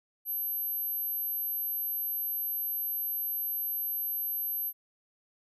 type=tone; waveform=sine; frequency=12420 Hz; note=G9; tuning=17 cents flat; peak=-30 dBFS; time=0.25-4.73 s; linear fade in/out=50 ms; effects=none